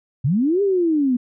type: linear two-way sweep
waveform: sine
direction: up then down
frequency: 116.54 to 410 to 237.8 Hz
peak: -15 dBFS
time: 0.24-1.17 s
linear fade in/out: 10 ms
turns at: 0.62 s
effects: none